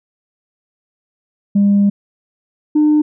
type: tone pair in turn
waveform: sine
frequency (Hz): 201.5 / 301.9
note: G3 / D4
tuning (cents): +48 / +48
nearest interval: perfect fifth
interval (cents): 700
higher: second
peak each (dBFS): -7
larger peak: neither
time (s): 1.55-1.9 / 2.75-3.02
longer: first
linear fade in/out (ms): 10
effects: tanh soft clip ceiling -6 dBFS